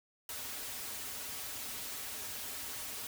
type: noise with comb filter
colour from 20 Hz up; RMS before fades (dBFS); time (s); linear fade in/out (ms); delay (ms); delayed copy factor
white; -42; 0.29-3.07; 2; 5.8; -0.85
effects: none